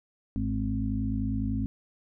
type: harmonic tone with a mistuned harmonic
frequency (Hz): 53.7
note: A1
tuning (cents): -41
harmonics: 1 / 2 / 4 / 5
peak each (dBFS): -32 / -32 / -32 / -32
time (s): 0.36-1.66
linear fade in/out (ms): 0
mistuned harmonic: 5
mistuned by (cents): -24
effects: none